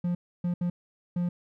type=tone bursts at uneven times; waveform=triangle; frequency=175.7 Hz; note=F3; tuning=11 cents sharp; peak=-23 dBFS; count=4; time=0.04-0.15 / 0.44-0.54 / 0.61-0.7 / 1.16-1.29 s; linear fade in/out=5 ms; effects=none